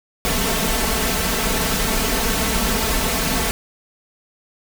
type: noise with comb filter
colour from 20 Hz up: pink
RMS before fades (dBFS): -20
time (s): 0.25-3.51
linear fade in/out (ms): 0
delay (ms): 4.5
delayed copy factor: +0.8
effects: none